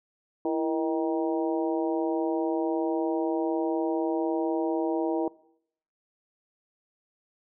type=harmonic tone with a mistuned harmonic; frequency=157.4 Hz; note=D#3; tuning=20 cents sharp; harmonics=2 / 3 / 4 / 5 / 6; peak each=-27 / -31 / -33 / -35 / -37 dBFS; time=0.45-5.28 s; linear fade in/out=2 ms; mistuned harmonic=2; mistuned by=+86 cents; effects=noise-tail reverb RT60 0.7 s tail -22 dB re dry